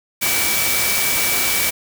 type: tone in noise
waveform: sine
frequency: 2297 Hz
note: D7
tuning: 39 cents flat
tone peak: -23 dBFS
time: 0.21-1.71 s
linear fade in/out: 20 ms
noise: white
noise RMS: -19 dBFS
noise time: 0.21-1.71 s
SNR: -7 dB
effects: none